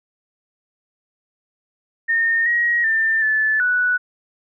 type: tone with pitch steps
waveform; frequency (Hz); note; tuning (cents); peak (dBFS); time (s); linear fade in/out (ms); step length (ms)
sine; 1830 / 1894 / 1790 / 1742 / 1478; A#6 / A#6 / A6 / A6 / F#6; -32 / +27 / +29 / -18 / -2; -15; 2.08-3.98; 20; 380
effects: none